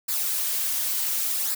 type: noise with flanger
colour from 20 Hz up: blue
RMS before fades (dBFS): -26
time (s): 0.08-1.55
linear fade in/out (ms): 10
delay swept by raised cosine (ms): 0.32 to 6.22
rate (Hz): 0.69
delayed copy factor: -0.6
effects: none